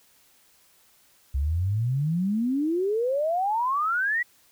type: exponential sweep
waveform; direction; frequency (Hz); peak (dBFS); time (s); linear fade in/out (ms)
sine; up; 65.2 to 1975.5; -22; 1.34-4.23; 10
effects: white hiss -60 dBFS RMS until 4.51 s